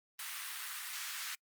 pink high-pass noise, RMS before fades -42 dBFS, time 0.19-1.35 s, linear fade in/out 2 ms, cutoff 1300 Hz, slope 24 dB/octave, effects noise-tail reverb RT60 0.1 s tail -26 dB re dry + Opus 32 kbps

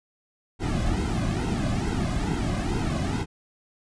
brown noise with flanger, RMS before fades -26 dBFS, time 0.59-3.26 s, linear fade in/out 50 ms, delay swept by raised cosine 1.7 to 2.22 ms, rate 2.3 Hz, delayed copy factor -0.95, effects resampled to 22050 Hz

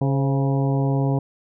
harmonic tone with a mistuned harmonic, 137.7 Hz, C#3, 11 cents flat, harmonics 1 / 2 / 3 / 4 / 5 / 6 / 7, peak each -19 / -25 / -29 / -31 / -33 / -35 / -36 dBFS, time 0.01-1.19 s, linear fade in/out 5 ms, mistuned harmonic 4, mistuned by -58 cents, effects none

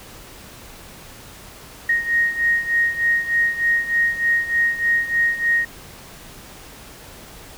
sine beating tone pair, 1867 / 1870.3 Hz, A#6 / A#6, +2 / +5 cents, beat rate 3.3 Hz, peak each -18 / -22 dBFS, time 1.89-5.65 s, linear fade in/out 5 ms, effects pink hiss -41 dBFS RMS until 7.57 s

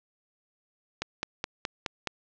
click train, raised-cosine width 0.2 ms, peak -12 dBFS, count 6, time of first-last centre 1.02-2.073 s, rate 4.75 Hz, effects low-pass 6000 Hz 12 dB/octave

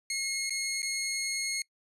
15% pulse tone with dropouts, 2162 Hz, C#7, 44 cents flat, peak -24 dBFS, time 0.1-1.62 s, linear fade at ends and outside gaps 2 ms, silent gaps 0.496-0.505 / 0.82-0.828 s, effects noise-tail reverb RT60 0.1 s tail -24 dB re dry + resampled to 32000 Hz

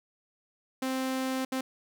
sawtooth tone bursts at uneven times, 261.6 Hz, C4, in tune, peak -25 dBFS, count 2, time 0.82-1.45 / 1.52-1.61 s, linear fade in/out 5 ms, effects none

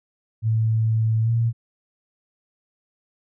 sine tone with pitch glide, 111.3 to 115.63 Hz, A2 to A#2, +20 to -14 cents, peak -17 dBFS, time 0.42-1.53 s, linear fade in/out 50 ms, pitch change +66 cents, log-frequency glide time 1.22-1.3 s, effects none

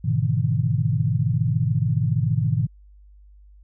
sine chord, E dominant seventh, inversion first, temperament equal with one note detuned, 103.83 / 123.47 / 150.35 / 164.81 Hz, G#2 / B2 / D3 / E3, 0 / 0 / +41 / 0 cents, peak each -24 / -22 / -24 / -27 dBFS, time 0.04-2.67 s, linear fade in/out 10 ms, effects added 50 Hz sine -46 dBFS peak until 3.63 s

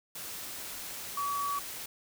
sine tone in noise, 1137 Hz, C#6, 44 cents sharp, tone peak -30 dBFS, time 1.17-1.59 s, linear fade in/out 5 ms, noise white, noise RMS -41 dBFS, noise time 0.15-1.86 s, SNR +8 dB, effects none

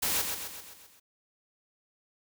white noise with echo, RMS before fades -29 dBFS, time 0.02-0.22 s, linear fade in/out 10 ms, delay 130 ms, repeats 6, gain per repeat -5 dB, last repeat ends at 1 s, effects none

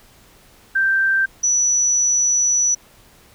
sine tone pair in turn, 1568 / 5920 Hz, G6 / F#8, 0 / 0 cents, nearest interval octave + major seventh, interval 2300 cents, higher second, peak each -14 dBFS, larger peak neither, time 0.75-1.26 / 1.43-2.75 s, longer second, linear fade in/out 10 ms, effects pink hiss -50 dBFS RMS until 3.34 s

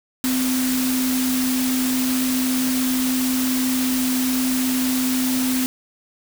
sine tone in noise, 256.6 Hz, C4, 34 cents flat, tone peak -19 dBFS, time 0.24-5.66 s, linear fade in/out 0 ms, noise white, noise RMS -26 dBFS, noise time 0.24-5.66 s, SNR +4 dB, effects none

